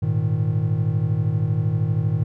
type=chord; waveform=triangle; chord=Ab suspended second; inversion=none; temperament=equal; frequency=103.83 / 116.54 / 155.56 Hz; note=Ab2 / Bb2 / Eb3; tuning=0 / 0 / 0 cents; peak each=-21 dBFS; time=0.02-2.24 s; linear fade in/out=10 ms; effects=none